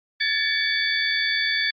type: tone cluster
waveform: sine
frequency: 1702 / 1782 / 2266 / 3468 / 4549 Hz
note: G#6 / A6 / C#7 / A7 / C#8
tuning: +42 / +22 / +37 / -26 / +44 cents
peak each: -27 dBFS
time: 0.2-1.71 s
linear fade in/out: 10 ms
effects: Opus 48 kbps